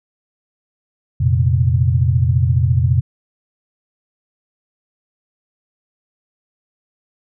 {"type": "chord", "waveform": "sine", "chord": "F suspended fourth", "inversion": "none", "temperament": "just", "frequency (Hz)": [87.31, 116.41, 130.96], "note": ["F2", "Bb2", "C3"], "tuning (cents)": [0, -2, 2], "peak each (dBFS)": -16, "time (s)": [1.2, 3.01], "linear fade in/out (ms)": 10, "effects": []}